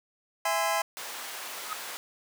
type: chord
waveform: sawtooth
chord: E augmented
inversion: none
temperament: just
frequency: 659.3 / 824.1 / 1030.1 Hz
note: E5 / G#5 / B#5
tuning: 0 / -14 / -27 cents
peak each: -26 dBFS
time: 0.45-0.82 s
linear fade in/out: 5 ms
type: high-pass noise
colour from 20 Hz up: pink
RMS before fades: -39 dBFS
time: 0.97-1.97 s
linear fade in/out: 0 ms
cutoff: 760 Hz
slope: 12 dB/octave
type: tone with exponential growth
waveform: triangle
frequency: 1267 Hz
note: D#6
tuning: 31 cents sharp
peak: -26 dBFS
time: 1.62-1.73 s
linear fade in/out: 0 ms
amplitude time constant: 22 ms
effects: none